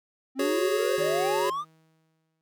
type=exponential sweep; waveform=triangle; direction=up; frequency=257.7 to 1244.5 Hz; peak=-26 dBFS; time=0.35-1.65 s; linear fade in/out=50 ms
type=chord; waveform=square; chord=F# suspended second; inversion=none; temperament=equal; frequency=370 / 415.3 / 554.4 Hz; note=F#4 / G#4 / C#5; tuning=0 / 0 / 0 cents; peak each=-30 dBFS; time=0.39-1.5 s; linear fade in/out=5 ms
type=tone with exponential decay; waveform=sawtooth; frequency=160 Hz; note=D#3; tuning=49 cents sharp; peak=-33 dBFS; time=0.98-2.41 s; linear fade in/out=0 ms; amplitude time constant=310 ms
effects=none